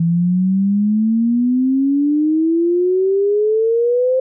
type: exponential sweep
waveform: sine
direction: up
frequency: 164.81 to 523.3 Hz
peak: -12 dBFS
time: 0-4.2 s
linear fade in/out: 5 ms
effects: none